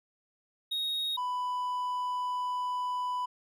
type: tone pair in turn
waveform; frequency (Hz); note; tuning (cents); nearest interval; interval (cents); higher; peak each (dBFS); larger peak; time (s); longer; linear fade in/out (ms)
triangle; 3753 / 994; A#7 / B5; +11 / +11; octave + major seventh; 2300; first; -28; neither; 0.71-1.17 / 1.17-3.26; second; 10
effects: none